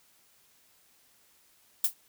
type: noise with exponential decay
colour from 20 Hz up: violet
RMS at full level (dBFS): -19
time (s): 1.84-1.94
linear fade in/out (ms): 5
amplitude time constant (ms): 21
effects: white hiss -64 dBFS RMS until 2.08 s

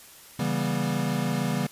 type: chord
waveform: square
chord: C# half-diminished seventh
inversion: none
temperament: equal with one note detuned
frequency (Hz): 138.59 / 164.81 / 196 / 242.6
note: C#3 / E3 / G3 / B3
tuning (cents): 0 / 0 / 0 / -31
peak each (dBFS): -31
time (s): 0.39-1.67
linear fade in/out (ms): 5
effects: white hiss -49 dBFS RMS until 1.71 s + resampled to 32000 Hz

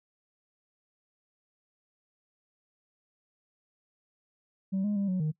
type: tone with pitch steps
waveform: sine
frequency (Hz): 192 / 207.1 / 199 / 184.7 / 154.4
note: G3 / G#3 / G3 / F#3 / D#3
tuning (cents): -36 / -5 / +26 / -3 / -13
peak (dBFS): -24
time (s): 4.72-5.32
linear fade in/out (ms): 20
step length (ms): 120
effects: noise-tail reverb RT60 0.1 s tail -24 dB re dry + tanh soft clip ceiling -25 dBFS

